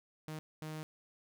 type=tone bursts at uneven times; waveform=sawtooth; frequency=155.56 Hz; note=D#3; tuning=in tune; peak=-37 dBFS; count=2; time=0.28-0.39 / 0.62-0.83 s; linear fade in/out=0 ms; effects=none